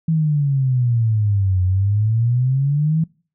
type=exponential two-way sweep; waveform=sine; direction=down then up; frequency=163.9 to 90.5 to 163.9 Hz; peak=-14 dBFS; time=0.08-3.04 s; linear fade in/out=5 ms; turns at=1.63 s; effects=noise-tail reverb RT60 0.4 s tail -24 dB re dry